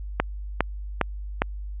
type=click train; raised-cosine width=0.5 ms; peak=-4 dBFS; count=4; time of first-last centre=0.2-1.42 s; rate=2.46 Hz; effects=added 50 Hz sine -31 dBFS peak until 1.8 s + resampled to 8000 Hz